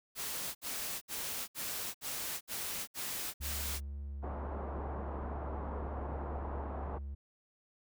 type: noise bursts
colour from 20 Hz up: white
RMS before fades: -39 dBFS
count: 8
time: 0.15-3.805 s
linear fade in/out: 50 ms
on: 400 ms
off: 65 ms
type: tone with vibrato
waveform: triangle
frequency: 70.2 Hz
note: C#2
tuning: 22 cents sharp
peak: -37 dBFS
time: 3.4-7.15 s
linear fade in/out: 10 ms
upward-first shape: triangle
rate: 2.1 Hz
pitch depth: 16 cents each way
type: low-pass noise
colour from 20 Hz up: white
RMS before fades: -43 dBFS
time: 4.22-6.99 s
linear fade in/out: 20 ms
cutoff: 990 Hz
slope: 24 dB/octave
effects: none